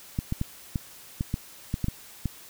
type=clicks; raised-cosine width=5 ms; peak=-14 dBFS; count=10; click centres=0.189 / 0.324 / 0.414 / 0.758 / 1.209 / 1.341 / 1.741 / 1.843 / 1.884 / 2.257 s; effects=white hiss -48 dBFS RMS until 2.49 s